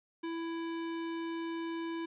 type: tone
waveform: square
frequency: 331.5 Hz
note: E4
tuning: 10 cents sharp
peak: -36 dBFS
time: 0.23-2.06 s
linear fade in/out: 10 ms
effects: resampled to 8000 Hz + 11-bit